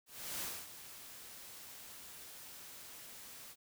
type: noise with ADSR envelope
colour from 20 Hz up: white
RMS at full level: -40 dBFS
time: 0.06-3.56 s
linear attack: 340 ms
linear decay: 260 ms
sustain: -12 dB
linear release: 52 ms
effects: none